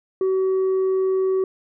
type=tone with tanh clipping; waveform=sine; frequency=378.9 Hz; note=F#4; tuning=41 cents sharp; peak=-18 dBFS; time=0.21-1.44 s; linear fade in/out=2 ms; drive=2 dB; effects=none